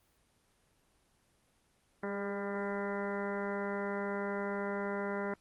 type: harmonic tone with a mistuned harmonic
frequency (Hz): 200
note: G3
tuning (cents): +35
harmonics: 1 / 2 / 3 / 4 / 5 / 6 / 7 / 8 / 9 / 10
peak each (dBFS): -39 / -38 / -41 / -46 / -44 / -53 / -44 / -51 / -48 / -49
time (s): 2.03-5.34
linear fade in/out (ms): 2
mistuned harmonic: 2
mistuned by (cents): +18
effects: pink hiss -71 dBFS RMS until 5.4 s + Opus 24 kbps